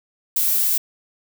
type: noise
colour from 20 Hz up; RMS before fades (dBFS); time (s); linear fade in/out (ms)
violet; -19; 0.36-0.78; 5
effects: none